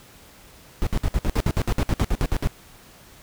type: noise bursts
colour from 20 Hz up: brown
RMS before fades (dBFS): -20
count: 16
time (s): 0.82-2.473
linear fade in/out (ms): 0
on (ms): 48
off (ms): 59
effects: pink hiss -49 dBFS RMS until 3.22 s